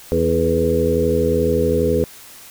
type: harmonic tone with a mistuned harmonic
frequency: 82.41 Hz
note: E2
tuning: in tune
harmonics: 1 / 2 / 3 / 4 / 5 / 6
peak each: -23 / -24 / -23 / -26 / -19 / -19 dBFS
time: 0.12-2.04 s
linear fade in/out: 0 ms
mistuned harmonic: 5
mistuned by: +44 cents
effects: white hiss -41 dBFS RMS until 2.5 s